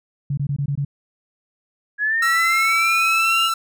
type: tone bursts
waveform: sine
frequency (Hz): 141.4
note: C#3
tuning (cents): +35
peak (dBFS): -19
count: 6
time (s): 0.3-0.849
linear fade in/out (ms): 5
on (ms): 74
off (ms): 21
type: linear sweep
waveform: sine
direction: up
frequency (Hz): 1661.2 to 2874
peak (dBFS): -17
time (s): 1.98-3.5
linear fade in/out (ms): 50
type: tone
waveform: 45% pulse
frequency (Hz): 1335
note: E6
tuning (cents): +22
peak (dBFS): -19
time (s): 2.22-3.54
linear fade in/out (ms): 5
effects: none